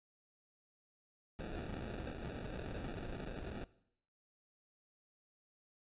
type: noise with sample-and-hold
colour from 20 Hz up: pink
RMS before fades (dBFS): -44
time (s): 1.39-3.64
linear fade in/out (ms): 0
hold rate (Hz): 1050
effects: noise-tail reverb RT60 0.7 s tail -19 dB re dry + resampled to 8000 Hz